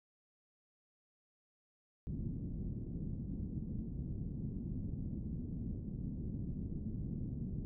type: low-pass noise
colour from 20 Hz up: white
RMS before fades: -41 dBFS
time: 2.07-7.65 s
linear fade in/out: 0 ms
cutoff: 230 Hz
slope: 24 dB/octave
effects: none